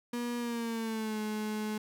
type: tone with pitch glide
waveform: 35% pulse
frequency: 240 to 213.8 Hz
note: B3 to A3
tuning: -49 to -49 cents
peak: -31 dBFS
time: 0.13-1.78 s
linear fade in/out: 5 ms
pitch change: -200 cents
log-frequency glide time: 0.38-1.2 s
effects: none